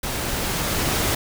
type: noise with level ramp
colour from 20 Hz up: pink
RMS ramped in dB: -27 to -21 dBFS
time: 0.03-1.15 s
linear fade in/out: 5 ms
effects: none